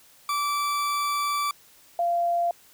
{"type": "tone pair in turn", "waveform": ["40% pulse", "sine"], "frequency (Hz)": [1161, 690.3], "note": ["D6", "F5"], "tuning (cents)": [-20, -20], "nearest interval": "major sixth", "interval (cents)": 900, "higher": "first", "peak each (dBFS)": [-23, -21], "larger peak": "second", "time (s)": [[0.29, 1.51], [1.99, 2.51]], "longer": "first", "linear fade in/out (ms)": 2, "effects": ["white hiss -55 dBFS RMS until 2.73 s"]}